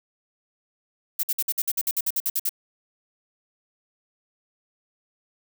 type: noise bursts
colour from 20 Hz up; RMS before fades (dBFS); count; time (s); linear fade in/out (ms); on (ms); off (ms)
violet; -24; 14; 1.19-2.493; 5; 42; 55
effects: none